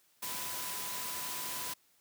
sine tone in noise, 998 Hz, B5, 18 cents sharp, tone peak -46 dBFS, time 0.22-1.74 s, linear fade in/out 10 ms, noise white, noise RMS -39 dBFS, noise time 0.22-1.74 s, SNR -10 dB, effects white hiss -69 dBFS RMS until 2 s + high-pass 80 Hz 12 dB/octave

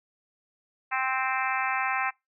harmonic tone, 261.6 Hz, C4, in tune, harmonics 3 / 4 / 5 / 6 / 7 / 8 / 9 / 10, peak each -31 / -32 / -33 / -34 / -34 / -35 / -36 / -36 dBFS, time 0.91-2.11 s, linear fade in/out 20 ms, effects noise-tail reverb RT60 0.2 s tail -23 dB re dry

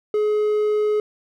triangle tone, 422.8 Hz, G#4, 31 cents sharp, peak -15 dBFS, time 0.14-1 s, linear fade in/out 2 ms, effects none

